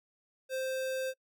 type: tone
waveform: square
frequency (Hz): 523.3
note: C5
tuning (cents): 0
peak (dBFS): -33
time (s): 0.49-1.14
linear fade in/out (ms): 50
effects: noise-tail reverb RT60 0.1 s tail -25 dB re dry